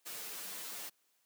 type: noise with comb filter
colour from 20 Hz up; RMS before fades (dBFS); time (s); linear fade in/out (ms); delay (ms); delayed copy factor
white; -44; 0.05-0.9; 20; 7.8; -0.9
effects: white hiss -75 dBFS RMS until 1.25 s + high-pass 200 Hz 12 dB/octave